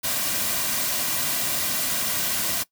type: noise with comb filter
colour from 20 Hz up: white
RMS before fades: -25 dBFS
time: 0.03-2.64 s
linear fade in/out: 20 ms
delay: 2.3 ms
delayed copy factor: -0.5
effects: noise-tail reverb RT60 0.1 s tail -20 dB re dry